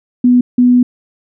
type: tone bursts at uneven times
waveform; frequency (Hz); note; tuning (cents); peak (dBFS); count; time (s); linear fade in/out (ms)
sine; 246.9; B3; 0; -5; 2; 0.24-0.41 / 0.58-0.83; 5
effects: none